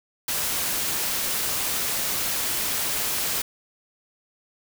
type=noise; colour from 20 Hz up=white; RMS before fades=-26 dBFS; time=0.28-3.42 s; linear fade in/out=5 ms; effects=none